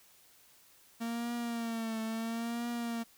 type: tone with vibrato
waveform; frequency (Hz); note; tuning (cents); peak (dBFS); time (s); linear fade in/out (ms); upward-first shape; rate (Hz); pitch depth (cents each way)
45% pulse; 229.8; A#3; -25; -34; 1-3.04; 20; triangle; 0.74; 66
effects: white hiss -62 dBFS RMS until 3.17 s